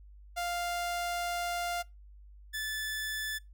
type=tone pair in turn; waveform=sawtooth; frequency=698.5 / 1741.9 Hz; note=F5 / A6; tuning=0 / -18 cents; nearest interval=octave + major third; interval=1582 cents; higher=second; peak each=-28 / -30 dBFS; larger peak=first; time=0.36-1.83 / 2.53-3.39 s; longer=first; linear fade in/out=20 ms; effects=noise-tail reverb RT60 0.2 s tail -22 dB re dry + added 50 Hz sine -50 dBFS peak until 3.53 s